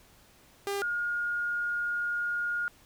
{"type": "tone pair in turn", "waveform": ["sawtooth", "sine"], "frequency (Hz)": [400.1, 1425.8], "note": ["G4", "F6"], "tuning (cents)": [35, 35], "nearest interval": "octave + minor seventh", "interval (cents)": 2200, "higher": "second", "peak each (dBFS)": [-26, -28], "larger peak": "first", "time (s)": [[0.67, 0.82], [0.82, 2.68]], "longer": "second", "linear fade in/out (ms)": 0, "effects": ["pink hiss -59 dBFS RMS until 2.85 s"]}